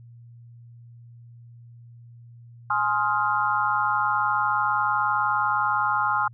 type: chord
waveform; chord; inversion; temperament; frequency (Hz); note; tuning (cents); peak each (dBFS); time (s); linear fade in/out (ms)
sine; F minor seventh; first; just; 838.1 / 1047.7 / 1257.2 / 1396.9; Ab5 / C6 / Eb6 / F6; +16 / +2 / +18 / 0; -26; 2.7-6.28; 5
effects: added 118 Hz sine -44 dBFS peak until 6.33 s